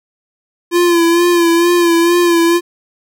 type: tone with vibrato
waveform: square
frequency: 342.7 Hz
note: F4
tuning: 33 cents flat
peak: -9 dBFS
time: 0.71-2.61 s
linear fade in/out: 50 ms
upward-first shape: sine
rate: 2.2 Hz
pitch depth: 41 cents each way
effects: none